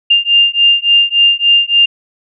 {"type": "beating tone pair", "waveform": "sine", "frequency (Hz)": [2799, 2802.5], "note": ["F7", "F7"], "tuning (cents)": [3, 5], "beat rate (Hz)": 3.5, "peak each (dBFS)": -10, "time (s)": [0.1, 1.86], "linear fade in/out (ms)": 10, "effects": []}